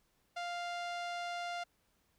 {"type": "tone with low-pass filter", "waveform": "sawtooth", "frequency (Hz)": 698.5, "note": "F5", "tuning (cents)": 0, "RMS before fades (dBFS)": -40, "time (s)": [0.36, 1.64], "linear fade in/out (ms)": 10, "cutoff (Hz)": 4900, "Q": 0.84, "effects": ["pink hiss -75 dBFS RMS until 2.18 s"]}